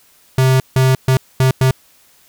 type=tone bursts at uneven times; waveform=square; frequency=130.81 Hz; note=C3; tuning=in tune; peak=-10 dBFS; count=5; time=0.38-0.6 / 0.76-0.95 / 1.08-1.17 / 1.4-1.51 / 1.61-1.71 s; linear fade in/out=2 ms; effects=white hiss -51 dBFS RMS until 2.28 s